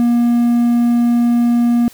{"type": "tone", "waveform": "triangle", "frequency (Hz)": 238, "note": "A#3", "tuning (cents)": 36, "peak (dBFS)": -8, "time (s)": [0, 1.88], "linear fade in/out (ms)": 0, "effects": ["white hiss -43 dBFS RMS until 1.93 s"]}